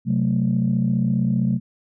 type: chord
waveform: sine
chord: F# diminished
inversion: second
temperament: equal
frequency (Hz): 130.81 / 185 / 220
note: C3 / F#3 / A3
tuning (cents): 0 / 0 / 0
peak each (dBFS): -21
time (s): 0.05-1.6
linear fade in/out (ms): 50
effects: tanh soft clip ceiling -10 dBFS